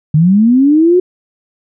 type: linear sweep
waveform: sine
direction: up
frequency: 145.9 to 370 Hz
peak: -5 dBFS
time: 0.14-1 s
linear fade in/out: 5 ms
effects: none